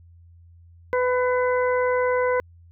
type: harmonic tone with a mistuned harmonic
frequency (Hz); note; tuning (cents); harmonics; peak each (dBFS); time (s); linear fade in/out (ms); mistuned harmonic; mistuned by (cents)
500; B4; +21; 1 / 2 / 3 / 4; -20 / -26 / -30 / -32; 0.93-2.4; 0; 4; +18
effects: added 85 Hz sine -47 dBFS peak until 2.71 s